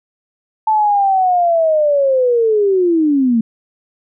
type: linear sweep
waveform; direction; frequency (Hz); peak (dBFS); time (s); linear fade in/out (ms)
sine; down; 880 to 220; -10; 0.67-3.41; 5
effects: none